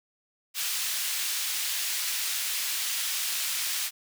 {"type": "high-pass noise", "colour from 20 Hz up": "pink", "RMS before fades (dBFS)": -30, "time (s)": [0.54, 3.91], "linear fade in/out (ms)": 50, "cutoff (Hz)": 2700, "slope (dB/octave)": 12, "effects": []}